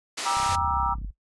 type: band-pass noise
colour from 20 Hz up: white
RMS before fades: -32 dBFS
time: 0.17-0.56 s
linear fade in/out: 10 ms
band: 340 to 6700 Hz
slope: 12 dB/octave
type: chord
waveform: sine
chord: E half-diminished seventh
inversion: first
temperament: just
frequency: 791.1 / 949.3 / 1186.7 / 1318.5 Hz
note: G5 / Bb5 / D6 / E6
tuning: +16 / +31 / +18 / 0 cents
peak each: -30 / -25 / -29 / -28 dBFS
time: 0.25-0.95 s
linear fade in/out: 20 ms
type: click train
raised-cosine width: 5 ms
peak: -28 dBFS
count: 23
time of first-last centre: 0.37-1.047 s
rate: 32.5 Hz
type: exponential sweep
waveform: sine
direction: down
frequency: 92 to 46.25 Hz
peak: -31 dBFS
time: 0.49-1.11 s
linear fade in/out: 10 ms
effects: noise-tail reverb RT60 0.1 s tail -17 dB re dry + resampled to 24000 Hz